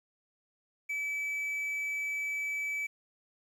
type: tone with quantisation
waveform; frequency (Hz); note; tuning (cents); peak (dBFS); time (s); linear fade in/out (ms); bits
triangle; 2300; D7; -37; -30; 0.89-2.87; 10; 10
effects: none